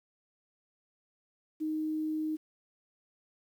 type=tone with quantisation; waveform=sine; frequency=311.1 Hz; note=D#4; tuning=in tune; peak=-30 dBFS; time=1.6-2.37 s; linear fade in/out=20 ms; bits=10; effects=none